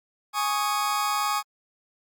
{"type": "chord", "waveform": "40% pulse", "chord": "Ab suspended fourth", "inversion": "none", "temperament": "just", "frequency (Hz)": [830.6, 1107.5, 1245.9], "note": ["Ab5", "Db6", "Eb6"], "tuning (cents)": [0, -2, 2], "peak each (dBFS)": -27, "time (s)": [0.33, 1.43], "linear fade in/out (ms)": 50, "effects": ["MP3 96 kbps"]}